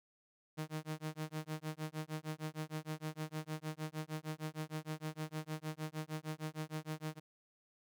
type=tone with tremolo; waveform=sawtooth; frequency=155.56 Hz; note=D#3; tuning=in tune; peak=-33 dBFS; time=0.57-7.2 s; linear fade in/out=20 ms; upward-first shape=sine; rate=6.5 Hz; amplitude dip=100%; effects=none